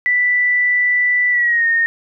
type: tone with pitch glide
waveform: sine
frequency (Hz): 1975.5 to 1843.2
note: B6 to A#6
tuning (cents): 0 to -20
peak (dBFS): -12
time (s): 0.06-1.86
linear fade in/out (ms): 0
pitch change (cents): -120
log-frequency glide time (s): 1.3-1.66
effects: none